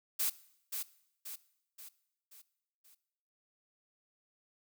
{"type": "noise with echo", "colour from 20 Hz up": "blue", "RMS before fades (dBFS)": -32, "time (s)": [0.19, 0.3], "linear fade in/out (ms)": 10, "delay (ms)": 530, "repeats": 5, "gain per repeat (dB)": -6, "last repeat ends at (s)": 2.95, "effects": ["noise-tail reverb RT60 0.8 s tail -19 dB re dry"]}